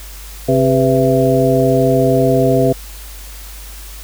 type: harmonic tone with a mistuned harmonic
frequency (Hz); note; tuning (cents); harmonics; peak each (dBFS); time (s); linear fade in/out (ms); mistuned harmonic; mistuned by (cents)
132.9; C3; +27; 1 / 2 / 3 / 4 / 5; -16 / -16 / -16 / -16 / -16; 0.48-2.73; 10; 4; -110
effects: added 50 Hz sine -31 dBFS peak until 4.03 s + white hiss -36 dBFS RMS until 4.03 s